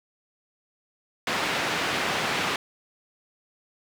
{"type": "band-pass noise", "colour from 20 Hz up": "white", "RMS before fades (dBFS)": -27, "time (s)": [1.27, 2.56], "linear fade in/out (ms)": 2, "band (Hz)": [130, 2600], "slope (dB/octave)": 12, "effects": []}